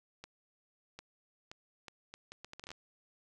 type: accelerating click train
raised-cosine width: 0.2 ms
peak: -29 dBFS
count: 14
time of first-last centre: 0.24-2.716 s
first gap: 750 ms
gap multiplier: 0.7
effects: none